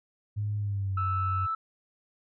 sine tone with pitch glide, 104.2 to 93.91 Hz, G#2 to F#2, +6 to +26 cents, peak -27 dBFS, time 0.36-1.47 s, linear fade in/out 20 ms, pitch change -180 cents, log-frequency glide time 0.57-1.03 s
sine tone, 1316 Hz, E6, 3 cents flat, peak -27 dBFS, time 0.97-1.55 s, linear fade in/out 5 ms
effects tanh soft clip ceiling -20 dBFS

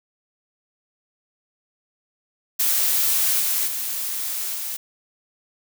blue noise with level steps, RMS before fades -20 / -22 / -27 / -29 dBFS, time 2.59-4.77 s, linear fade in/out 10 ms, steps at 3.39 / 3.66 / 4.54 s, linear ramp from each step 20 ms, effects none

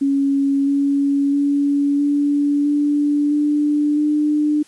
sine tone with pitch steps, 277.2 / 280.7 / 284.3 / 288 / 291.7 / 295.4 / 299.2 Hz, C#4 / C#4 / C#4 / D4 / D4 / D4 / D4, 0 / +22 / +44 / -34 / -12 / +10 / +32 cents, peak -14 dBFS, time 0.01-4.63 s, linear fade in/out 10 ms, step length 660 ms, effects white hiss -51 dBFS RMS until 4.67 s + resampled to 24000 Hz

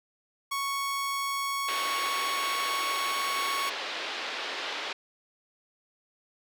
sawtooth tone, 1108.7 Hz, C#6, in tune, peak -25 dBFS, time 0.51-3.7 s, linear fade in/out 10 ms
white band-pass noise, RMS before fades -35 dBFS, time 1.68-4.93 s, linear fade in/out 5 ms, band 330 to 4000 Hz, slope 24 dB/octave
effects none

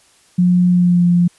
sine tone with pitch glide, 178.8 to 174.82 Hz, F3 to F3, +41 to +2 cents, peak -9 dBFS, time 0.38-1.28 s, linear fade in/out 10 ms, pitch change -39 cents, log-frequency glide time 0.69-1.06 s, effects white hiss -52 dBFS RMS until 1.38 s + resampled to 24000 Hz

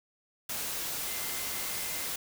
sine tone in noise, 2075 Hz, C7, 15 cents flat, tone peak -46 dBFS, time 1.07-2.07 s, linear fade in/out 5 ms, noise white, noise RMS -35 dBFS, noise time 0.49-2.16 s, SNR -14 dB, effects none

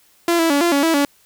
sawtooth tone with pitch steps, 341.3 / 329.3 / 284.7 / 343.7 / 281.9 / 327 / 284.6 Hz, F4 / E4 / C#4 / F4 / C#4 / E4 / C#4, -40 / -2 / +46 / -28 / +29 / -14 / +46 cents, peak -10 dBFS, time 0.28-1.05 s, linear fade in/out 2 ms, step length 110 ms, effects white hiss -55 dBFS RMS until 1.25 s

